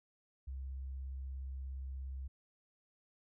sine tone with vibrato, 66.4 Hz, C2, 26 cents sharp, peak -40 dBFS, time 0.47-2.28 s, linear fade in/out 10 ms, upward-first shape square, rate 17 Hz, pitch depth 12 cents each way, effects none

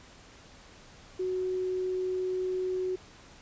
sine tone, 370 Hz, F#4, in tune, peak -28 dBFS, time 1.19-2.96 s, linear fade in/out 10 ms, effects pink hiss -53 dBFS RMS until 3.41 s + resampled to 16000 Hz

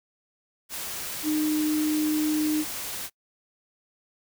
sine tone in noise, 305.8 Hz, D#4, 30 cents flat, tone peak -22 dBFS, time 1.23-2.65 s, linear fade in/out 50 ms, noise white, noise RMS -34 dBFS, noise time 0.69-3.1 s, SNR +9 dB, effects noise-tail reverb RT60 0.1 s tail -24 dB re dry

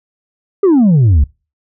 sine exponential sweep, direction down, 415.3 to 64.7 Hz, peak -3 dBFS, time 0.63-1.24 s, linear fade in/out 5 ms, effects noise-tail reverb RT60 0.3 s tail -25 dB re dry + tanh soft clip ceiling -5 dBFS

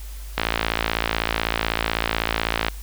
click train, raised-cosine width 0.3 ms, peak -3 dBFS, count 130, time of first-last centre 0.38-2.684 s, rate 56 Hz, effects added 50 Hz sine -32 dBFS peak until 2.82 s + white hiss -45 dBFS RMS until 2.82 s

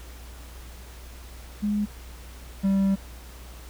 sine / triangle tone pair in turn, 207.7 / 194.94 Hz, G#3 / G3, 0 / -9 cents, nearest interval minor second, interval 109 cents, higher first, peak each -22 / -17 dBFS, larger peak second, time 1.62-1.86 / 2.63-2.96 s, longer second, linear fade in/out 20 ms, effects added 60 Hz sine -41 dBFS peak until 3.69 s + pink hiss -48 dBFS RMS until 3.69 s

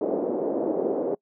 pink band-pass noise, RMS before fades -26 dBFS, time 0.01-1.15 s, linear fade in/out 5 ms, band 300 to 560 Hz, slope 24 dB/octave, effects noise-tail reverb RT60 0.1 s tail -25 dB re dry

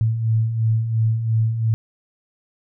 sine beating tone pair, 109.6 / 112.5 Hz, A2 / A2, -6 / +39 cents, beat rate 2.9 Hz, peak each -25 / -17 dBFS, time 0.01-1.74 s, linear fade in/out 0 ms, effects none

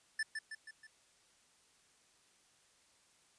square tone with echo, 1760 Hz, A6, in tune, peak -34 dBFS, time 0.19-0.23 s, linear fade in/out 5 ms, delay 160 ms, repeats 4, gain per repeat -5 dB, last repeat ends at 0.87 s, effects white hiss -69 dBFS RMS until 3.38 s + resampled to 22050 Hz

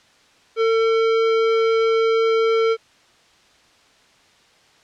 sine tone with hard clipping, 450.5 Hz, A4, 41 cents sharp, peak -17 dBFS, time 0.56-2.77 s, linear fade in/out 50 ms, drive 15 dB, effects white hiss -54 dBFS RMS until 4.83 s + low-pass 5000 Hz 12 dB/octave

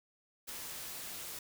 white noise with ADSR envelope, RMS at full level -41 dBFS, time 0.47-1.39 s, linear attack 22 ms, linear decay 11 ms, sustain -3 dB, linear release 3 ms, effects none

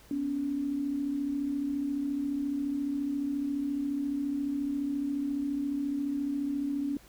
sine tone pair together, 250.1 / 284.5 Hz, B3 / C#4, +22 / +45 cents, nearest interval major second, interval 223 cents, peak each -37 / -29 dBFS, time 0.11-6.97 s, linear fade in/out 2 ms, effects added 56 Hz sine -60 dBFS peak until 7.08 s + pink hiss -57 dBFS RMS until 7.08 s

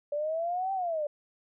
sine exponential two-way sweep, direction up then down, 576 to 784 to 576 Hz, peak -28 dBFS, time 0.12-1.07 s, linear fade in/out 5 ms, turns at 0.73 s, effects none

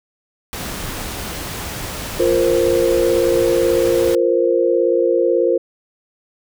pink noise, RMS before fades -27 dBFS, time 0.53-4.15 s, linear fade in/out 0 ms
sine chord, F suspended fourth, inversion none, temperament just, 349.2 / 465.6 / 523.8 Hz, F4 / Bb4 / C5, 0 / -2 / +2 cents, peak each -17 dBFS, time 2.19-5.58 s, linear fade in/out 10 ms
effects none

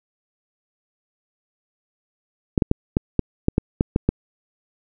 clicks, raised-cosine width 3 ms, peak -3 dBFS, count 10, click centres 2.578 / 2.622 / 2.714 / 2.969 / 3.193 / 3.484 / 3.581 / 3.809 / 3.961 / 4.09 s, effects none

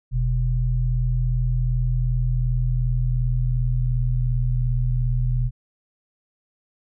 sine tone pair together, 41.41 / 124.1 Hz, E1 / B2, +9 / +9 cents, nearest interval octave + perfect fifth, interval 1900 cents, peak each -21 dBFS, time 0.11-5.51 s, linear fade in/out 50 ms, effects none

